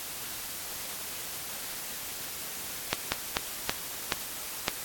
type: slowing click train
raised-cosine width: 0.2 ms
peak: -7 dBFS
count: 6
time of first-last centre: 2.93-4.682 s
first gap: 190 ms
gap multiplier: 1.31
effects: white hiss -38 dBFS RMS until 4.84 s + AAC 64 kbps